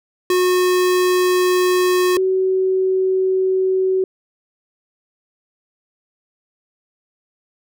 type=tone pair in turn; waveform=square / sine; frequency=363.8 / 376.8 Hz; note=F#4 / F#4; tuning=-29 / +32 cents; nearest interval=minor second; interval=61 cents; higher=second; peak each=-14 dBFS; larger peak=neither; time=0.3-2.17 / 2.17-4.04 s; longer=neither; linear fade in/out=2 ms; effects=none